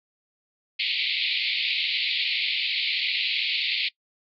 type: band-pass noise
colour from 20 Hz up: pink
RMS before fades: -26 dBFS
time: 0.79-3.89 s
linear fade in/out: 10 ms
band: 2100 to 4500 Hz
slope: 96 dB/octave
effects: noise-tail reverb RT60 0.1 s tail -24 dB re dry + AAC 64 kbps